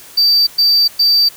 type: tone bursts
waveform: triangle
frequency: 4646 Hz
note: D8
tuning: 20 cents flat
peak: -7 dBFS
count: 3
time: 0.17-1.29 s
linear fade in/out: 10 ms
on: 300 ms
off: 110 ms
effects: white hiss -38 dBFS RMS until 1.36 s